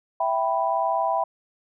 sine chord, E minor, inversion none, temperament equal with one note detuned, 659.3 / 780.4 / 987.8 Hz, E5 / G5 / B5, 0 / -8 / 0 cents, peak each -25 dBFS, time 0.2-1.24 s, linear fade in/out 5 ms, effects none

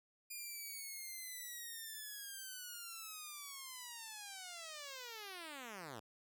5% pulse linear sweep, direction down, 2428 to 100 Hz, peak -36 dBFS, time 0.3-6 s, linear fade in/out 10 ms, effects none

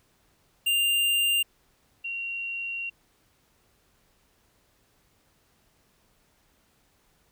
square / sine tone pair in turn, 2794 / 2752 Hz, F7 / F7, 0 / -26 cents, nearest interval unison, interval 26 cents, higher first, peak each -22 / -30 dBFS, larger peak first, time 0.66-1.43 / 2.04-2.9 s, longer second, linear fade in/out 10 ms, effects pink hiss -66 dBFS RMS until 7.31 s

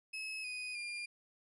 35% pulse tone with pitch steps, 2579 / 2490 / 2404 Hz, E7 / D#7 / D7, -39 / +1 / +40 cents, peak -38 dBFS, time 0.13-1.06 s, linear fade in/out 10 ms, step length 310 ms, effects resampled to 24000 Hz

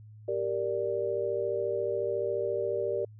sine chord, G minor, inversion none, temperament equal, 392 / 466.2 / 587.3 Hz, G4 / Bb4 / D5, 0 / 0 / 0 cents, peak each -32 dBFS, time 0.28-3.05 s, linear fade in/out 5 ms, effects added 107 Hz sine -47 dBFS peak until 3.19 s

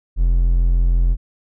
triangle tone, 43.05 Hz, F1, 24 cents flat, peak -10 dBFS, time 0.16-1.17 s, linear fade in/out 50 ms, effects none

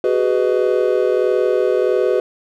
triangle chord, G# minor seventh, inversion third, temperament just, 373.8 / 415.3 / 498.4 / 623 Hz, F#4 / G#4 / B4 / D#5, +18 / 0 / +16 / +2 cents, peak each -16 / -18 / -16 / -21 dBFS, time 0.04-2.2 s, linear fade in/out 2 ms, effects none

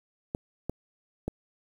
clicks, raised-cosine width 2 ms, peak -17 dBFS, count 3, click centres 0.349 / 0.696 / 1.28 s, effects 8-bit

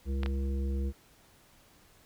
harmonic tone, 67.8 Hz, C#2, 38 cents flat, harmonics 1 / 3 / 5 / 7, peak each -29 / -39 / -43 / -46 dBFS, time 0.05-0.93 s, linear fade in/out 50 ms
clicks, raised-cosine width 0.3 ms, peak -20 dBFS, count 2, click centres 0.233 / 0.261 s
effects pink hiss -61 dBFS RMS until 2.05 s

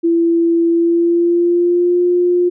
sine tone with pitch glide, 335.9 to 354.2 Hz, E4 to F4, +33 to +24 cents, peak -10 dBFS, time 0.03-2.5 s, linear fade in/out 20 ms, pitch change +91 cents, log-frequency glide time 0.69-2.01 s, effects none

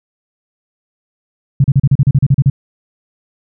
sine tone bursts, 136.9 Hz, C#3, 21 cents flat, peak -5 dBFS, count 12, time 1.6-2.5 s, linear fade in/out 5 ms, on 42 ms, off 36 ms, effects none

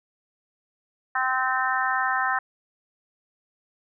harmonic tone, 258.8 Hz, C4, 19 cents flat, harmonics 3 / 4 / 5 / 6 / 7, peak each -28 / -28 / -28 / -28 / -28 dBFS, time 1.15-2.39 s, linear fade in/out 5 ms, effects none

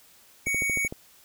square tone, 2236 Hz, C#7, 14 cents sharp, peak -25 dBFS, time 0.46-0.88 s, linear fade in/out 10 ms
click train, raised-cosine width 2 ms, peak -21 dBFS, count 7, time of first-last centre 0.47-0.925 s, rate 13.2 Hz
effects white hiss -56 dBFS RMS until 1.24 s

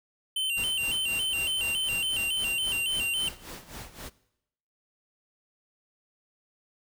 square tone with vibrato, 2918 Hz, F#7, 25 cents flat, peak -27 dBFS, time 0.36-3.29 s, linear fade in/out 5 ms, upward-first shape square, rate 3.6 Hz, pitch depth 89 cents each way
pink noise with tremolo, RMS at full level -40 dBFS, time 0.56-4.1 s, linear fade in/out 20 ms, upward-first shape sine, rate 3.8 Hz, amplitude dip 80%
effects noise-tail reverb RT60 0.8 s tail -20 dB re dry

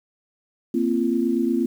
sine chord, Bb suspended second, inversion none, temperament equal with one note detuned, 233.1 / 261.6 / 340.9 Hz, Bb3 / C4 / F4, 0 / 0 / -42 cents, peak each -23 dBFS, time 0.74-1.66 s, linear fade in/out 5 ms, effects 8-bit

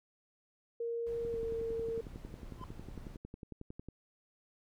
sine tone with pitch glide, 466.2 to 456.1 Hz, A#4 to A#4, 0 to -38 cents, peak -34 dBFS, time 0.8-2.01 s, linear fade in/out 5 ms, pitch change -38 cents, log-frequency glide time 1.31-1.38 s
brown noise, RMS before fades -49 dBFS, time 1.06-3.17 s, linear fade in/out 10 ms
click train, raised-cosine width 3 ms, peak -32 dBFS, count 30, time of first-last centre 1.25-3.886 s, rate 11 Hz
triangle tone with exponential growth, 1024 Hz, C6, 38 cents flat, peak -38 dBFS, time 2.55-2.64 s, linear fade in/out 1 ms, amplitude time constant 19 ms
effects none

